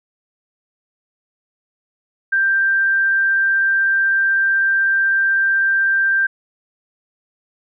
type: tone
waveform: sine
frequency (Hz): 1577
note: G6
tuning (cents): +10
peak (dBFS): -13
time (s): 2.32-6.27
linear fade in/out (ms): 10
effects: none